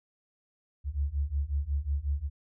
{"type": "beating tone pair", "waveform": "sine", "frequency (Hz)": [68.5, 74], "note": ["C#2", "D2"], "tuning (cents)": [-20, 14], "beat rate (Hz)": 5.5, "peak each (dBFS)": [-31, -30], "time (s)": [0.84, 2.3], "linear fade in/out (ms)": 50, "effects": []}